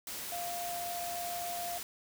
sine tone in noise, 698.5 Hz, F5, in tune, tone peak -37 dBFS, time 0.32-1.78 s, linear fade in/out 2 ms, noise white, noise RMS -41 dBFS, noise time 0.07-1.83 s, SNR +1 dB, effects none

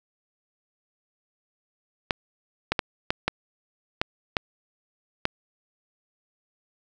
clicks, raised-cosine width 0.3 ms, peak -6 dBFS, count 8, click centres 2.108 / 2.72 / 2.792 / 3.105 / 3.28 / 4.015 / 4.368 / 5.254 s, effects none

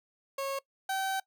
30% pulse tone pair in turn, 547 / 770.2 Hz, C#5 / G5, -23 / -31 cents, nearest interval tritone, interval 592 cents, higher second, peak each -29 / -27 dBFS, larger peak second, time 0.38-0.59 / 0.89-1.2 s, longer second, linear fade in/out 5 ms, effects noise-tail reverb RT60 0.1 s tail -21 dB re dry

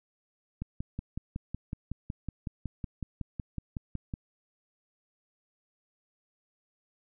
click train, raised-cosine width 5 ms, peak -22 dBFS, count 20, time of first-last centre 0.62-4.139 s, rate 5.4 Hz, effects none

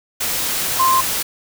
sine tone in noise, 1046.5 Hz, C6, in tune, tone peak -12 dBFS, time 0.79-1.01 s, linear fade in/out 10 ms, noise white, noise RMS -21 dBFS, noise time 0.2-1.23 s, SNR +6 dB, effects none

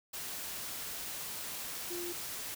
sine tone in noise, 349.2 Hz, F4, in tune, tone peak -39 dBFS, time 1.9-2.13 s, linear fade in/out 10 ms, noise white, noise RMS -41 dBFS, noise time 0.13-2.55 s, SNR -1 dB, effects none

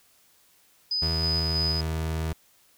sine tone with tremolo, 4994 Hz, D#8, 6 cents sharp, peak -24 dBFS, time 0.91-1.81 s, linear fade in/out 5 ms, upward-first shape square, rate 3.1 Hz, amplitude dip 30%
30% pulse tone with pitch glide, 80.6 to 80.04 Hz, E2 to D#2, -38 to +50 cents, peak -24 dBFS, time 1.02-2.33 s, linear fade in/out 5 ms, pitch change -12 cents, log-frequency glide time 1.45-1.59 s
effects white hiss -61 dBFS RMS until 2.77 s

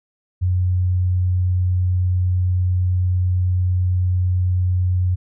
sine tone, 90.9 Hz, F#2, 30 cents flat, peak -15 dBFS, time 0.41-5.16 s, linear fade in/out 20 ms, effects none

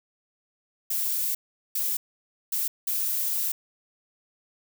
violet noise bursts at uneven times, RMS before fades -27 dBFS, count 4, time 0.9-1.35 / 1.75-1.97 / 2.52-2.68 / 2.87-3.52 s, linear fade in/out 5 ms, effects none

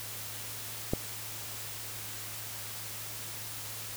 click, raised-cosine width 2 ms, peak -14 dBFS, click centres 0.935 s, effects added 108 Hz sine -49 dBFS peak until 3.96 s + white hiss -41 dBFS RMS until 3.96 s

